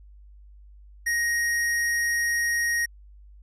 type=tone; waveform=square; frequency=1876 Hz; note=A#6; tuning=11 cents sharp; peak=-23 dBFS; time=1.06-2.86 s; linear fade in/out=10 ms; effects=added 50 Hz sine -46 dBFS peak until 3.42 s + resampled to 32000 Hz